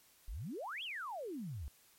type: exponential two-way sweep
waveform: sine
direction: up then down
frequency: 38.53 to 3428 to 62.4 Hz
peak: -40 dBFS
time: 0.28-1.68 s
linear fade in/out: 0 ms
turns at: 0.83 s
effects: white hiss -66 dBFS RMS until 1.98 s + MP3 64 kbps